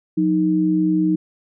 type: tone pair together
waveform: sine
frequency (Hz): 180 / 312.6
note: F#3 / D#4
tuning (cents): -47 / +8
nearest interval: minor seventh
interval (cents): 955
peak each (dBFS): -20 / -16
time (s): 0.17-1.16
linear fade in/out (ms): 10
effects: none